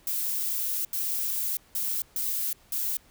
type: noise bursts at uneven times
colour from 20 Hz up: violet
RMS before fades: -29 dBFS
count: 5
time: 0.07-0.85 / 0.93-1.57 / 1.75-2.02 / 2.16-2.53 / 2.72-2.97 s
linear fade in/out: 2 ms
effects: pink hiss -59 dBFS RMS until 3.1 s

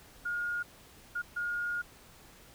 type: tone bursts at uneven times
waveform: sine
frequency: 1427 Hz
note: F6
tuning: 37 cents sharp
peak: -31 dBFS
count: 3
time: 0.25-0.63 / 1.15-1.22 / 1.36-1.82 s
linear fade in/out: 10 ms
effects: pink hiss -56 dBFS RMS until 2.54 s

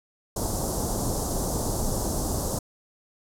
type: band-stop noise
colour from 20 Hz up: pink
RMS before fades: -27 dBFS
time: 0.36-2.59 s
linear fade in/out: 5 ms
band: 940 to 5700 Hz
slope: 24 dB/octave
effects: low-pass 12000 Hz 12 dB/octave

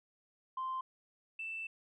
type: tone pair in turn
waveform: sine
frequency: 1043 / 2657 Hz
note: C6 / E7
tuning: -6 / +13 cents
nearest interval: octave + major third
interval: 1619 cents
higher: second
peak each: -34 / -38 dBFS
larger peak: first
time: 0.57-0.81 / 1.39-1.67 s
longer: second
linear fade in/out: 5 ms
effects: tanh soft clip ceiling -32 dBFS

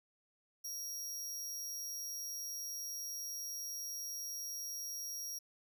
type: tone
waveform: sawtooth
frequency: 5650 Hz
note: F8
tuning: 19 cents sharp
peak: -38 dBFS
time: 0.64-5.39 s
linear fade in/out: 10 ms
effects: none

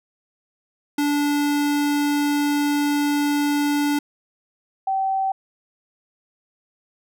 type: tone pair in turn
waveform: square / sine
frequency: 290.5 / 771.1 Hz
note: D4 / G5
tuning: -19 / -29 cents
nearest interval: octave + perfect fourth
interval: 1690 cents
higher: second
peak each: -19 dBFS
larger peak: neither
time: 0.98-3.99 / 4.87-5.32 s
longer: first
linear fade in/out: 5 ms
effects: none

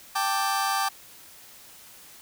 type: chord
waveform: sawtooth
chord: G suspended second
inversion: none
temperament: just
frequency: 784 / 882 / 1176 Hz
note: G5 / A5 / D6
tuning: 0 / +4 / +2 cents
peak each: -23 / -27 / -23 dBFS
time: 0.15-0.89 s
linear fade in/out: 10 ms
effects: white hiss -49 dBFS RMS until 2.21 s

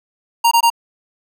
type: tone bursts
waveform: square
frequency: 932.3 Hz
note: A#5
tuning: in tune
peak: -10 dBFS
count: 3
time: 0.44-0.702 s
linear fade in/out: 10 ms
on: 74 ms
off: 20 ms
effects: none

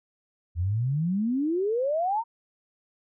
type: exponential sweep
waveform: sine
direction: up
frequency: 81 to 950 Hz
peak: -23 dBFS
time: 0.55-2.24 s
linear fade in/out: 50 ms
effects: none

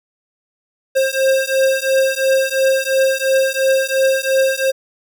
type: beating tone pair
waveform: square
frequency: 531 / 533.9 Hz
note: C5 / C5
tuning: +25 / +35 cents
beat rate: 2.9 Hz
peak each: -17 dBFS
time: 0.95-4.72 s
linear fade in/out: 20 ms
effects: none

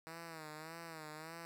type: tone with vibrato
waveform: 5% pulse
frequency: 160 Hz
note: D#3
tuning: 49 cents sharp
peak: -36 dBFS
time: 0.07-1.45 s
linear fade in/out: 0 ms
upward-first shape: sine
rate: 1.7 Hz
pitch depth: 83 cents each way
effects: none

